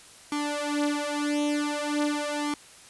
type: tone with flanger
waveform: sawtooth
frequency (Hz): 293.9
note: D4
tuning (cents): +1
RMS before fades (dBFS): -28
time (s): 0.32-2.54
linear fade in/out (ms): 2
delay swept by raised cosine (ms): 0.9 to 6.5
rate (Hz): 0.45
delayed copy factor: +0.9
effects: white hiss -50 dBFS RMS until 2.89 s + resampled to 24000 Hz